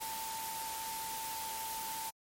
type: tone in noise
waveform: sine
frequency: 891 Hz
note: A5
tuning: 22 cents sharp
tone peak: -40 dBFS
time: 0-2.11 s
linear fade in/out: 20 ms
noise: white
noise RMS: -42 dBFS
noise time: 0-2.11 s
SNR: -1 dB
effects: MP3 64 kbps